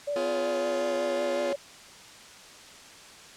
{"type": "tone with vibrato", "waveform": "sine", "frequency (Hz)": 568, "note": "C#5", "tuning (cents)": 42, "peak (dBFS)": -27, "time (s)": [0.07, 1.56], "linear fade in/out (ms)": 10, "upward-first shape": "triangle", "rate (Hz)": 5.4, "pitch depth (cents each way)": 51}
{"type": "chord", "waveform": "sawtooth", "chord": "F diminished", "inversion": "second", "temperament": "just", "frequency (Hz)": [251.4, 349.2, 419.1], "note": ["Cb4", "F4", "Ab4"], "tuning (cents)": [31, 0, 16], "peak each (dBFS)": [-33, -29, -32], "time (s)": [0.16, 1.53], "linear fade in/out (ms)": 2}
{"effects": ["white hiss -48 dBFS RMS until 3.36 s", "low-pass 7000 Hz 12 dB/octave"]}